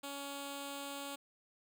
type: tone with notch filter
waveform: 5% pulse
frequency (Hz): 280.4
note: C#4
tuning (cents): +20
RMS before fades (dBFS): -44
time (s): 0.03-1.16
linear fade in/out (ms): 10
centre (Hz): 1900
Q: 1.1
effects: none